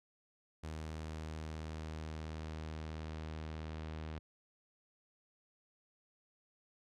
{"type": "tone with low-pass filter sweep", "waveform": "sawtooth", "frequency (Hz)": 78.5, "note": "D#2", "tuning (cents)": 16, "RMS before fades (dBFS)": -44, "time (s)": [0.63, 4.19], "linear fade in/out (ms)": 10, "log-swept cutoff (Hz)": [8300, 3900], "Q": 0.88, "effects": []}